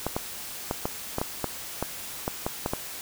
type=clicks; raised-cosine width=1 ms; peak=-12 dBFS; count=12; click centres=0.066 / 0.165 / 0.711 / 0.855 / 1.184 / 1.215 / 1.443 / 1.826 / 2.279 / 2.465 / 2.661 / 2.735 s; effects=white hiss -38 dBFS RMS until 3.01 s